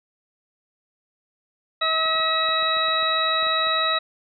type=harmonic tone; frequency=642 Hz; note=E5; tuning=46 cents flat; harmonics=1 / 2 / 3 / 4 / 6; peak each=-28 / -23 / -28 / -32 / -23 dBFS; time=1.81-3.99 s; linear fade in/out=10 ms
type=clicks; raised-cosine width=1 ms; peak=-29 dBFS; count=11; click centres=2.057 / 2.154 / 2.201 / 2.489 / 2.626 / 2.769 / 2.884 / 3.028 / 3.427 / 3.468 / 3.67 s
effects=none